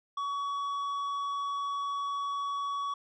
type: tone with tanh clipping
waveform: sine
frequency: 1128 Hz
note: C#6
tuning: 30 cents sharp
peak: -32 dBFS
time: 0.17-2.94 s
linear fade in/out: 5 ms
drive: 7 dB
effects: none